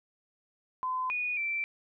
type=tone with pitch steps; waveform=sine; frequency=1022 / 2464 / 2340 Hz; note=C6 / D#7 / D7; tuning=-41 / -17 / -7 cents; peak=-29 dBFS; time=0.83-1.64 s; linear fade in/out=0 ms; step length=270 ms; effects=none